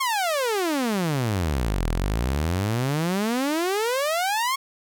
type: exponential two-way sweep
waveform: sawtooth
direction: down then up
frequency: 1108.7 to 38.89 to 1108.7 Hz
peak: -18 dBFS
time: 0-4.56 s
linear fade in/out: 10 ms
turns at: 1.87 s
effects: none